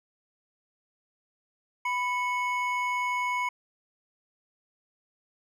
triangle tone pair together, 991 / 2203 Hz, B5 / C#7, +6 / -11 cents, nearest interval octave + major second, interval 1383 cents, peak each -26 / -29 dBFS, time 1.85-3.49 s, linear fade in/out 5 ms, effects none

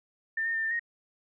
sine tone with pitch steps, 1793 / 1830 / 1802 / 1791 / 1867 Hz, A6 / A#6 / A6 / A6 / A#6, +32 / -32 / +41 / +30 / +2 cents, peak -27 dBFS, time 0.37-0.795 s, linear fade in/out 5 ms, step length 85 ms, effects none

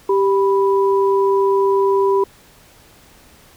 sine tone pair together, 392 / 985.5 Hz, G4 / B5, 0 / -4 cents, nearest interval octave + major third, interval 1596 cents, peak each -13 / -19 dBFS, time 0.09-2.24 s, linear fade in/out 5 ms, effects pink hiss -48 dBFS RMS until 3.56 s

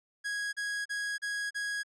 45% pulse tone bursts, 1655 Hz, G#6, 6 cents flat, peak -32 dBFS, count 5, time 0.24-1.834 s, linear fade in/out 20 ms, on 290 ms, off 36 ms, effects resampled to 22050 Hz

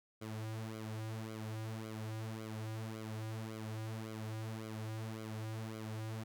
sawtooth tone with flanger, 110 Hz, A2, in tune, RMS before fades -43 dBFS, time 0.21-6.24 s, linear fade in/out 10 ms, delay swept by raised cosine 1.1 to 4.6 ms, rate 1.8 Hz, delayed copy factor -0.75, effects none

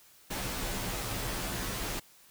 pink noise with comb filter, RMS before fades -35 dBFS, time 0.3-2 s, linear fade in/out 10 ms, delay 13 ms, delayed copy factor -0.85, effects white hiss -59 dBFS RMS until 2.3 s

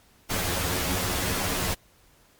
pink noise with comb filter, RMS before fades -27 dBFS, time 0.29-1.75 s, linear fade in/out 20 ms, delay 11 ms, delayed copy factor +0.75, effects pink hiss -59 dBFS RMS until 2.39 s + MP3 96 kbps

